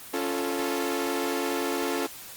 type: chord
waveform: sawtooth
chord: Db augmented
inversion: none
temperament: equal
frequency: 277.2 / 349.2 / 440 Hz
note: Db4 / F4 / A4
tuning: 0 / 0 / 0 cents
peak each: -27 dBFS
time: 0.13-2.07 s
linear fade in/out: 10 ms
effects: white hiss -43 dBFS RMS until 2.36 s + Opus 24 kbps